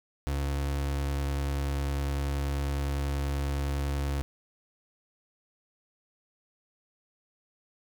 35% pulse tone, 70.1 Hz, C#2, 20 cents sharp, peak -26 dBFS, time 0.27-4.22 s, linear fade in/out 0 ms, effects none

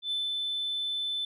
sine tone with ADSR envelope, 3520 Hz, A7, in tune, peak -26 dBFS, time 0.02-1.25 s, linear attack 92 ms, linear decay 190 ms, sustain -2 dB, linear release 3 ms, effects tanh soft clip ceiling -25 dBFS

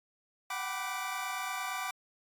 25% pulse chord, G major seventh, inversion third, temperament equal with one note detuned, 740 / 768.7 / 987.8 / 1174.7 Hz, F#5 / G5 / B5 / D6, 0 / -34 / 0 / 0 cents, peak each -38 / -38 / -37 / -34 dBFS, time 0.5-1.91 s, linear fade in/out 5 ms, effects AAC 64 kbps

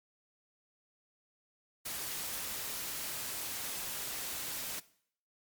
white noise, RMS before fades -39 dBFS, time 1.85-4.8 s, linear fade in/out 10 ms, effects noise-tail reverb RT60 0.6 s tail -19 dB re dry + MP3 96 kbps

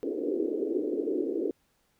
white band-pass noise, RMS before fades -30 dBFS, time 0.03-1.51 s, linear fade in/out 0 ms, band 280 to 450 Hz, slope 48 dB/octave, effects pink hiss -71 dBFS RMS until 1.99 s

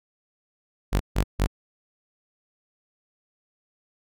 sawtooth tone bursts, 48.87 Hz, G1, 5 cents flat, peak -15 dBFS, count 3, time 0.92-1.472 s, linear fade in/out 20 ms, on 84 ms, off 150 ms, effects none

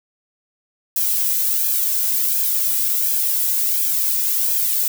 violet noise with flanger, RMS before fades -19 dBFS, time 0.96-4.88 s, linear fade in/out 2 ms, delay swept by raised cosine 1.2 to 2.05 ms, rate 1.4 Hz, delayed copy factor +0.7, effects none

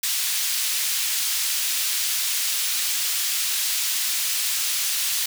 pink high-pass noise, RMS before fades -24 dBFS, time 0.03-5.26 s, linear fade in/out 5 ms, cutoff 3300 Hz, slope 12 dB/octave, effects none

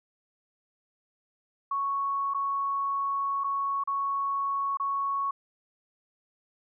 sine tone with dropouts, 1108.7 Hz, C#6, in tune, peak -26 dBFS, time 1.71-5.31 s, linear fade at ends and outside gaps 5 ms, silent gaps 2.338-2.345 / 3.438-3.442 / 3.838-3.874 / 4.772-4.798 s, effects none

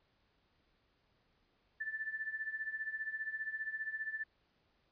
sine tone with tremolo, 1760 Hz, A6, in tune, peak -34 dBFS, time 1.8-4.24 s, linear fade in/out 10 ms, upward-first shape triangle, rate 15 Hz, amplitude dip 85%, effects pink hiss -75 dBFS RMS until 4.91 s + resampled to 11025 Hz

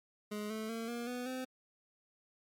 25% pulse tone with pitch steps, 209.7 / 218.5 / 227.6 / 237.2 / 247.1 / 257.4 Hz, G#3 / A3 / A#3 / A#3 / B3 / C4, +17 / -12 / -41 / +30 / +1 / -28 cents, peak -34 dBFS, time 0.31-1.45 s, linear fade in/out 10 ms, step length 190 ms, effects MP3 96 kbps

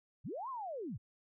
sine linear two-way sweep, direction up then down, 76 to 1100 to 76 Hz, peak -39 dBFS, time 0.24-0.98 s, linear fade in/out 20 ms, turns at 0.49 s, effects none

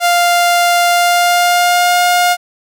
sawtooth tone with pitch glide, 698.5 to 710.7 Hz, F5 to F5, 0 to +30 cents, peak -5 dBFS, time 0-2.37 s, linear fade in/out 50 ms, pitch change +30 cents, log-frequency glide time 0.89-2 s, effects none

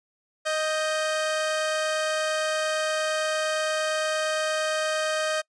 sawtooth tone pair together, 622.3 / 1570.1 Hz, D#5 / G6, 0 / +2 cents, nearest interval octave + major third, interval 1602 cents, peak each -21 / -28 dBFS, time 0.45-5.42 s, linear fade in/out 20 ms, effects noise-tail reverb RT60 0.1 s tail -25 dB re dry + resampled to 22050 Hz

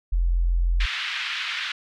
sine tone, 43.13 Hz, F1, 21 cents flat, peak -18 dBFS, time 0.12-0.86 s, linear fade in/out 10 ms
white band-pass noise, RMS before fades -29 dBFS, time 0.8-1.72 s, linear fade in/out 5 ms, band 1400 to 3400 Hz, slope 24 dB/octave
effects none

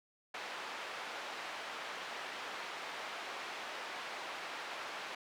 pink band-pass noise, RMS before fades -44 dBFS, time 0.34-5.15 s, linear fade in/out 5 ms, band 680 to 3300 Hz, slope 12 dB/octave, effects none

